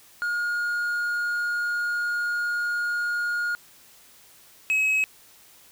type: tone pair in turn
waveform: triangle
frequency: 1429 / 2559 Hz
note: F6 / D#7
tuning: +39 / +48 cents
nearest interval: minor seventh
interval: 1009 cents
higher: second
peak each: -22 / -18 dBFS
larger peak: second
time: 0.22-3.55 / 4.7-5.04 s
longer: first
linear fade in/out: 0 ms
effects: white hiss -53 dBFS RMS until 5.71 s